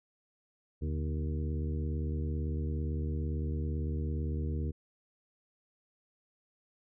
harmonic tone with a mistuned harmonic, 77.78 Hz, D#2, in tune, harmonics 1 / 2 / 3 / 4 / 5 / 6, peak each -32 / -38 / -42 / -44 / -46 / -48 dBFS, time 0.81-4.72 s, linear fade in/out 20 ms, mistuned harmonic 2, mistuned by -97 cents, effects none

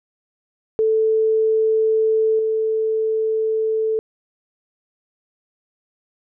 sine tone with level steps, 440 Hz, A4, in tune, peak -14 / -17 dBFS, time 0.79-3.99 s, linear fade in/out 0 ms, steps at 2.39 s, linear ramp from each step 2 ms, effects none

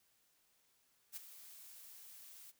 blue noise with ADSR envelope, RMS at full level -44 dBFS, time 1.12-2.52 s, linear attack 44 ms, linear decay 19 ms, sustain -12 dB, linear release 22 ms, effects white hiss -75 dBFS RMS until 2.59 s

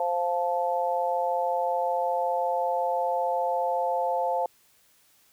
sine chord, F major, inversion second, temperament just, 523.8 / 698.5 / 873.1 Hz, C5 / F5 / A5, +2 / 0 / -14 cents, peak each -28 dBFS, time 0-4.46 s, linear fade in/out 2 ms, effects white hiss -62 dBFS RMS until 5.32 s

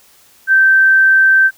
sine tone, 1556 Hz, G6, 13 cents flat, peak -6 dBFS, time 0.47-1.51 s, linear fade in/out 50 ms, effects white hiss -48 dBFS RMS until 1.57 s

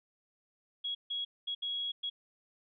sine tone bursts at uneven times, 3322 Hz, G#7, in tune, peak -33 dBFS, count 5, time 0.84-0.95 / 1.1-1.25 / 1.47-1.55 / 1.62-1.92 / 2.03-2.1 s, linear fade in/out 10 ms, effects none

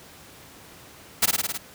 white noise with echo, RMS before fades -18 dBFS, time 1.22-1.26 s, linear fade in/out 10 ms, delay 53 ms, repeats 6, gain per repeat -2 dB, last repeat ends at 1.578 s, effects pink hiss -47 dBFS RMS until 1.74 s + high-pass 80 Hz 12 dB/octave

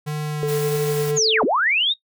square tone with vibrato, 150.1 Hz, D3, 38 cents sharp, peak -24 dBFS, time 0.06-1.19 s, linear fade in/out 20 ms, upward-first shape sine, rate 1.7 Hz, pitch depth 11 cents each way
sine tone, 440 Hz, A4, in tune, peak -19 dBFS, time 0.43-1.43 s, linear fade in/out 0 ms
white noise, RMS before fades -33 dBFS, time 0.47-1.12 s, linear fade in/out 20 ms
sine linear two-way sweep, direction down then up, 7040 to 212.3 to 3829 Hz, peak -16 dBFS, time 1.16-1.94 s, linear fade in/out 20 ms, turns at 1.44 s
effects noise-tail reverb RT60 0.1 s tail -18 dB re dry

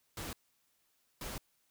pink noise bursts at uneven times, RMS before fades -42 dBFS, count 2, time 0.17-0.33 / 1.21-1.38 s, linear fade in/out 2 ms, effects white hiss -75 dBFS RMS until 1.7 s

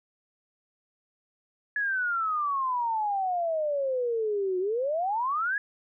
sine exponential two-way sweep, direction down then up, 1707 to 360.2 to 1707 Hz, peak -25 dBFS, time 1.76-5.58 s, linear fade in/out 2 ms, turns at 4.59 s, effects none

